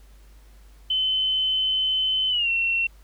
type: tone with pitch glide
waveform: sine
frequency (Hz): 3051 to 2718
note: G7 to F7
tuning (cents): -48 to -48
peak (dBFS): -20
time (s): 0.9-2.87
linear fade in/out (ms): 5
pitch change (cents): -200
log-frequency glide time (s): 2.29-2.49
effects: added 50 Hz sine -47 dBFS peak until 3.03 s + pink hiss -59 dBFS RMS until 3.03 s